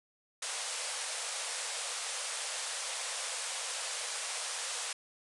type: band-pass noise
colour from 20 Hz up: white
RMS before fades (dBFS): -38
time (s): 0.42-4.93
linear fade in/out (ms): 5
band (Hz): 460 to 10000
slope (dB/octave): 96
effects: none

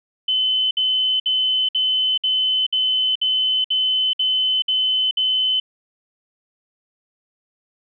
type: tone bursts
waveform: sine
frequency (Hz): 3040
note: F#7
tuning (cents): +46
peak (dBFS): -16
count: 11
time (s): 0.28-5.6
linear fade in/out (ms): 5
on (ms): 430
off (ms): 59
effects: none

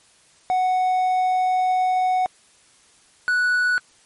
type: tone pair in turn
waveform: triangle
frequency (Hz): 740 / 1475.9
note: F#5 / F#6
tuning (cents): 0 / -5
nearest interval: octave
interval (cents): 1195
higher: second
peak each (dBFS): -15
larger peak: neither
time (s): 0.5-2.26 / 3.28-3.78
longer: first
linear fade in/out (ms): 0
effects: white hiss -55 dBFS RMS until 4.05 s + MP3 48 kbps

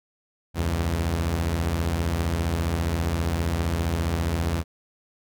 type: beating tone pair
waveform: sawtooth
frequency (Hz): 69.3 / 84.3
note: C#2 / E2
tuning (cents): 0 / +39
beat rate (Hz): 15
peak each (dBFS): -25 / -20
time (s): 0.54-4.64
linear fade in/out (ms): 50
effects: none

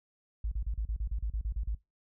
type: tone bursts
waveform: sine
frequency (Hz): 53.1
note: G#1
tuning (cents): +39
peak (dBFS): -29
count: 12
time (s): 0.44-1.749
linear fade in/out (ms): 5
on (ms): 77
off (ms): 35
effects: noise-tail reverb RT60 0.2 s tail -21 dB re dry

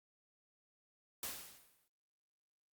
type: noise with exponential decay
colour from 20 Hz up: white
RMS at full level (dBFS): -40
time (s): 1.23-1.88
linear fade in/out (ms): 2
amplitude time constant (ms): 140
effects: Opus 48 kbps

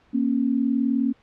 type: tone pair together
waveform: sine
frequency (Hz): 234.4 / 273.9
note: A#3 / C#4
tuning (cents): +10 / -21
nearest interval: minor third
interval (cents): 269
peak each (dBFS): -22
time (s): 0.13-1.13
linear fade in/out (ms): 20
effects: pink hiss -59 dBFS RMS until 1.22 s + low-pass 3000 Hz 12 dB/octave

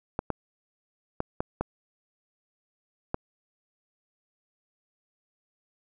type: clicks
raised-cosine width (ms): 1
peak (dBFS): -13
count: 6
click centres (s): 0.191 / 0.303 / 1.204 / 1.405 / 1.61 / 3.144
effects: none

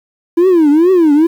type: tone with vibrato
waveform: triangle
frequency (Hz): 329.6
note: E4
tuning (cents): 0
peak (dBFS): -3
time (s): 0.37-1.27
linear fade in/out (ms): 10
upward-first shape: triangle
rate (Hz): 2.3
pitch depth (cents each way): 270
effects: tanh soft clip ceiling 0 dBFS + 7-bit

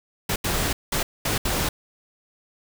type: noise bursts at uneven times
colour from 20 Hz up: pink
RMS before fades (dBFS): -24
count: 5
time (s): 0.29-0.36 / 0.44-0.73 / 0.92-1.03 / 1.25-1.38 / 1.45-1.69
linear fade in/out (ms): 5
effects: none

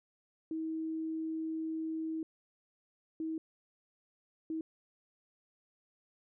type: tone bursts at uneven times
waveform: sine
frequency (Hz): 320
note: D#4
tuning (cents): +49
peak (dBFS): -34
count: 3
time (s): 0.51-2.23 / 3.2-3.38 / 4.5-4.61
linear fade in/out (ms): 2
effects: none

